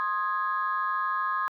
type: chord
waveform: sine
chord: Ab major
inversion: first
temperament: equal with one note detuned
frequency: 1057.4 / 1244.5 / 1661.2 Hz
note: C6 / Eb6 / Ab6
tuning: +18 / 0 / 0 cents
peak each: -28 / -29 / -32 dBFS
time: 0-1.48 s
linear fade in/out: 0 ms
effects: tanh soft clip ceiling -17 dBFS

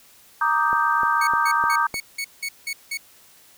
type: chord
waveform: sine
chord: Eb major seventh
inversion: second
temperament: equal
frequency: 932.3 / 1174.7 / 1244.5 / 1568 Hz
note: Bb5 / D6 / Eb6 / G6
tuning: 0 / 0 / 0 / 0 cents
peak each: -23 dBFS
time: 0.41-1.87 s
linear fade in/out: 5 ms
type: click train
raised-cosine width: 1 ms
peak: -18 dBFS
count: 5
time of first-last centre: 0.73-1.942 s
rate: 3.3 Hz
type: tone bursts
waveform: sawtooth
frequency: 2219 Hz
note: C#7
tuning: 1 cent sharp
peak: -22 dBFS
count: 8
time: 1.21-2.974 s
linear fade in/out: 5 ms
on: 63 ms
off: 180 ms
effects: white hiss -52 dBFS RMS until 3.57 s

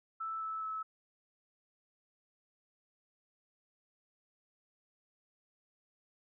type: tone with pitch steps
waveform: sine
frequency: 1318.5 / 1309.4 / 1300.3 Hz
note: E6 / E6 / E6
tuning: 0 / -12 / -24 cents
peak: -36 dBFS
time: 0.2-0.83 s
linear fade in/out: 10 ms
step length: 210 ms
effects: none

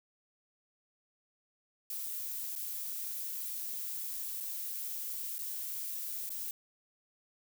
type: noise with dropouts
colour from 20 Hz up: violet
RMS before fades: -39 dBFS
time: 1.9-6.51 s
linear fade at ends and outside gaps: 2 ms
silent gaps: 2.554-2.56 / 4.403-4.406 / 5.383-5.389 / 6.293-6.303 s
effects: none

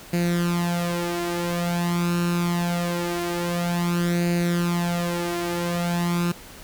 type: tone with flanger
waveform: sawtooth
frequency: 173.3 Hz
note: F3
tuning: 13 cents flat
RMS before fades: -24 dBFS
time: 0.13-6.32 s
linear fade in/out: 5 ms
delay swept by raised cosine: 0.44 to 5.04 ms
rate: 0.24 Hz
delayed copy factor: +0.7
effects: pink hiss -43 dBFS RMS until 6.63 s

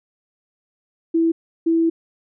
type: tone pair in turn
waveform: sine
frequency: 329.6 / 329.6 Hz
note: E4 / E4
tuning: 0 / 0 cents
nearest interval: unison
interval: 0 cents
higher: neither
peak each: -14 dBFS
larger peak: neither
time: 1.14-1.32 / 1.66-1.9 s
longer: second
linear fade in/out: 10 ms
effects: none

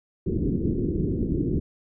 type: low-pass noise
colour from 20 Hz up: white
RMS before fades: -25 dBFS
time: 0.26-1.6 s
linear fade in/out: 10 ms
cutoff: 380 Hz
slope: 48 dB/octave
effects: none

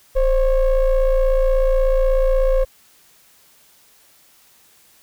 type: ring-modulated tone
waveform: triangle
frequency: 277.2 Hz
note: C#4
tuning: in tune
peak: -8 dBFS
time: 0.15-2.65 s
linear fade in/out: 20 ms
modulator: 249 Hz
effects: white hiss -53 dBFS RMS until 5.02 s

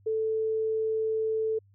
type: tone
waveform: sine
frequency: 440 Hz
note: A4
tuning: in tune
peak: -25 dBFS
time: 0.06-1.59 s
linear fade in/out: 10 ms
effects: added 99 Hz sine -57 dBFS peak until 1.74 s

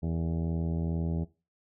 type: harmonic tone with a mistuned harmonic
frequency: 82.41 Hz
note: E2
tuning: in tune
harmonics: 1 / 2 / 3 / 4 / 5 / 6 / 7 / 8 / 9 / 10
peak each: -32 / -31 / -39 / -42 / -44 / -52 / -48 / -49 / -55 / -56 dBFS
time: 0.02-1.25 s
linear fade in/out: 20 ms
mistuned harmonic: 6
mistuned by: -70 cents
effects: noise-tail reverb RT60 0.3 s tail -19 dB re dry

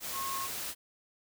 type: tone in noise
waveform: sine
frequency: 1083 Hz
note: C#6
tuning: 41 cents flat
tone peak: -35 dBFS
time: 0.12-0.49 s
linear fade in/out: 50 ms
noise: white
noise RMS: -38 dBFS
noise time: 0-0.75 s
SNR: 0 dB
effects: none

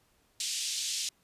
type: band-pass noise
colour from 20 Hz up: white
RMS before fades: -34 dBFS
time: 0.4-1.09 s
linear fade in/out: 2 ms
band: 2900 to 7700 Hz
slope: 24 dB/octave
effects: pink hiss -69 dBFS RMS until 1.23 s + resampled to 32000 Hz

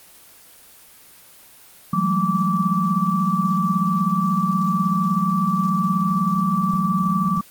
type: tone cluster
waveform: sine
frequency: 165.8 / 184.9 / 201.2 / 217.6 / 1161 Hz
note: E3 / F#3 / G3 / A3 / D6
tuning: +10 / -1 / +45 / -19 / -20 cents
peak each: -25 / -21 / -28 / -27 / -21 dBFS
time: 1.93-7.41 s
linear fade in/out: 5 ms
effects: white hiss -47 dBFS RMS until 7.5 s + Opus 24 kbps

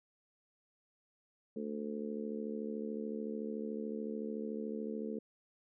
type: harmonic tone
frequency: 73.7 Hz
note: D2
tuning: 7 cents sharp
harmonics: 3 / 4 / 5 / 6 / 7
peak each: -40 / -46 / -48 / -42 / -49 dBFS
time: 1.56-5.19 s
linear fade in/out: 5 ms
effects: none

